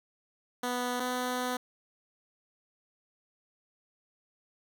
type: tone pair in turn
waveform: 10% pulse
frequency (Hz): 246.9 / 250.2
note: B3 / B3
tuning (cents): 0 / +23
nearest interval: unison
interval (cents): 23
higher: second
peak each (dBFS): -22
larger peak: neither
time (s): 0.63-1 / 1-1.57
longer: second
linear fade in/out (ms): 5
effects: none